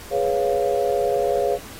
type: chord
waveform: sine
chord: C# dominant seventh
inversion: second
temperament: equal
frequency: 415.3 / 493.9 / 554.4 / 698.5 Hz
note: G#4 / B4 / C#5 / E#5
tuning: 0 / 0 / 0 / 0 cents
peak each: -23 / -24 / -23 / -25 dBFS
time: 0.1-1.59 s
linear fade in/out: 50 ms
effects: pink hiss -40 dBFS RMS until 1.79 s + AAC 48 kbps